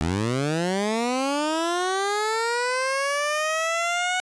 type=linear sweep; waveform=15% pulse; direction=up; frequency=75.3 to 740 Hz; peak=-16 dBFS; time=0.01-4.2 s; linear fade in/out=0 ms; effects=resampled to 22050 Hz